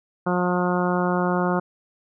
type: harmonic tone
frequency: 179 Hz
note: F3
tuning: 43 cents sharp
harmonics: 1 / 2 / 3 / 4 / 5 / 6 / 7 / 8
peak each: -23 / -26 / -28 / -29 / -30 / -31 / -31 / -32 dBFS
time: 0.26-1.6 s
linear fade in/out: 10 ms
effects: none